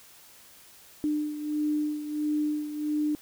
sine beating tone pair, 300 / 301.5 Hz, D4 / D4, +37 / +46 cents, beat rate 1.5 Hz, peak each -27 / -33 dBFS, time 1.04-3.15 s, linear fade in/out 0 ms, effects white hiss -53 dBFS RMS until 3.21 s

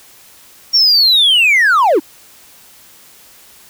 triangle linear sweep, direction down, 5588 to 261.6 Hz, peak -5 dBFS, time 0.73-2 s, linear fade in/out 20 ms, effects tanh soft clip ceiling -2 dBFS + white hiss -43 dBFS RMS until 3.69 s

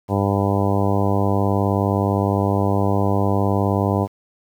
harmonic tone, 99.5 Hz, G2, 26 cents sharp, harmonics 1 / 2 / 3 / 4 / 5 / 6 / 7 / 8 / 9 / 10, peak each -20 / -23 / -25 / -26 / -27 / -28 / -28 / -29 / -30 / -30 dBFS, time 0.08-4.08 s, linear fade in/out 50 ms, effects 8-bit

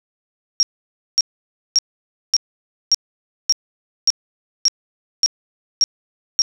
sine tone bursts, 5588 Hz, F8, in tune, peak -10 dBFS, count 11, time 0.6-6.419 s, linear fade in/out 0 ms, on 29 ms, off 550 ms, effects none

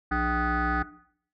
sine tone with frequency modulation, 772 Hz, G5, 27 cents flat, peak -22 dBFS, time 0.11-0.83 s, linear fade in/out 10 ms, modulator 237 Hz, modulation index 3.8, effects noise-tail reverb RT60 0.6 s tail -17 dB re dry + tanh soft clip ceiling -19 dBFS

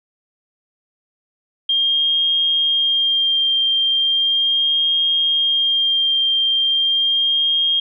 sine tone with vibrato, 3207 Hz, G7, 39 cents sharp, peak -14 dBFS, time 1.69-7.8 s, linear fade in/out 5 ms, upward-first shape sine, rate 0.37 Hz, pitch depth 15 cents each way, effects none

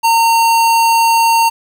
square tone, 916 Hz, A#5, 31 cents flat, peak -9 dBFS, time 0.03-1.5 s, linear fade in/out 20 ms, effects 7-bit

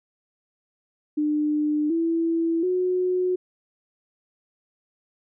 sine tone with pitch steps, 300 / 331 / 365.1 Hz, D4 / E4 / F#4, +37 / +7 / -23 cents, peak -20 dBFS, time 1.17-3.36 s, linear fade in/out 10 ms, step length 730 ms, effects none

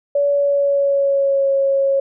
sine tone with pitch glide, 570 to 548 Hz, C#5 to C#5, +48 to -20 cents, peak -13 dBFS, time 0.15-2 s, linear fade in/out 5 ms, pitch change -68 cents, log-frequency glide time 0.29-1.5 s, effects none

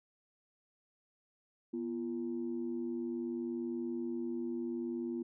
sine tone pair together, 242.9 / 343.5 Hz, B3 / F4, -29 / -29 cents, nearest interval tritone, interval 600 cents, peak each -37 / -37 dBFS, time 1.73-5.23 s, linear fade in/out 10 ms, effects tanh soft clip ceiling -28 dBFS

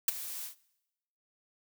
blue noise with ADSR envelope, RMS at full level -22 dBFS, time 0.08-0.55 s, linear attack 3 ms, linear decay 17 ms, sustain -18 dB, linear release 110 ms, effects noise-tail reverb RT60 0.9 s tail -21 dB re dry

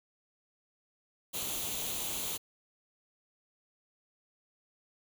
white noise with comb filter, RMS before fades -36 dBFS, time 1.33-2.38 s, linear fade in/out 20 ms, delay 0.29 ms, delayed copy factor +0.6, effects none

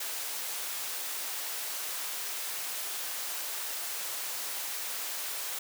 white high-pass noise, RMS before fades -36 dBFS, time 0-5.59 s, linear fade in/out 5 ms, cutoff 500 Hz, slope 12 dB/octave, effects none

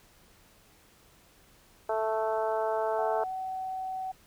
harmonic tone, 219.9 Hz, A3, 1 cent flat, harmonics 2 / 3 / 4 / 5 / 6 / 7, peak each -32 / -30 / -32 / -41 / -40 / -45 dBFS, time 1.89-3.24 s, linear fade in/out 5 ms
sine tone with pitch glide, 740 to 754.2 Hz, F#5 to F#5, 0 to +33 cents, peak -32 dBFS, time 2.98-4.12 s, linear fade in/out 10 ms, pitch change +33 cents, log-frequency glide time 3.2-3.32 s
effects pink hiss -60 dBFS RMS until 4.26 s

